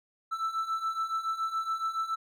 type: beating tone pair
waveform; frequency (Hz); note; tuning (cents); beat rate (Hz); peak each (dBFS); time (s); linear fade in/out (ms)
triangle; 1318.5 / 1325.6; E6 / E6; 0 / +9; 7.1; -33 / -29; 0.31-2.16; 20
effects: none